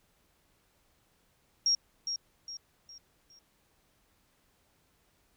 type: tone with echo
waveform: sine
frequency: 5588 Hz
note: F8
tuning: in tune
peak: -23 dBFS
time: 1.66-1.75 s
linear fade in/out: 2 ms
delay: 410 ms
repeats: 4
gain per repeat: -8 dB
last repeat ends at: 3.39 s
effects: pink hiss -70 dBFS RMS until 5.36 s